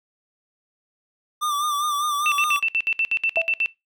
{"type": "tone with vibrato", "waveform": "square", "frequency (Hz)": 1184, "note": "D6", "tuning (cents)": 14, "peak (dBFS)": -22, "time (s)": [1.41, 2.6], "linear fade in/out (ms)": 20, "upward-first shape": "sine", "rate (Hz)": 5, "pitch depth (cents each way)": 53}
{"type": "tone bursts", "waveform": "sine", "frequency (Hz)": 2673, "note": "E7", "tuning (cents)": 23, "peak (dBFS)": -18, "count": 12, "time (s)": [2.26, 3.66], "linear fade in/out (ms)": 0, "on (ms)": 58, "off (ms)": 64}
{"type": "tone with exponential decay", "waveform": "sine", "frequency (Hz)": 659.3, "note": "E5", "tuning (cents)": 0, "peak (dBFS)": -18, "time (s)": [3.37, 3.58], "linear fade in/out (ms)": 1, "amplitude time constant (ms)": 45}
{"effects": ["noise-tail reverb RT60 0.2 s tail -20 dB re dry"]}